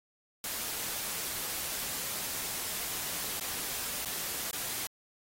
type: noise with dropouts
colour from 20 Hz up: white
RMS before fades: -36 dBFS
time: 0.44-4.87 s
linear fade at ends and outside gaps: 1 ms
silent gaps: 3.398-3.409 / 4.049-4.057 / 4.511-4.53 s
effects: AAC 48 kbps